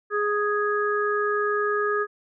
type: harmonic tone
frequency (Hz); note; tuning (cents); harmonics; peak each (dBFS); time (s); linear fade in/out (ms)
415.3; G#4; 0; 1 / 3 / 4; -24 / -26 / -28; 0.1-2.07; 50
effects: none